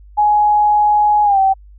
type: tone with pitch glide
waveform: sine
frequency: 837 to 772 Hz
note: G#5 to G5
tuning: +13 to -27 cents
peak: -9 dBFS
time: 0.17-1.54 s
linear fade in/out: 20 ms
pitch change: -140 cents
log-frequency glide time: 1.24-1.39 s
effects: added 50 Hz sine -38 dBFS peak until 1.78 s